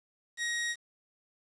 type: tone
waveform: sawtooth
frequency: 1887 Hz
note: A#6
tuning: 21 cents sharp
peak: -27 dBFS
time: 0.37-0.76 s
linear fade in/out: 50 ms
effects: resampled to 22050 Hz + 9-bit